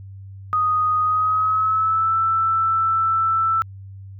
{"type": "tone with pitch glide", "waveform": "sine", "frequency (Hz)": [1244.5, 1326.1], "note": ["D#6", "E6"], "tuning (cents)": [0, 10], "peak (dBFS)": -16, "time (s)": [0.53, 3.62], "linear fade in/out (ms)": 0, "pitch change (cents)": 110, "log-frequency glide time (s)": [1.02, 2.16], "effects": ["added 97 Hz sine -35 dBFS peak until 4.19 s"]}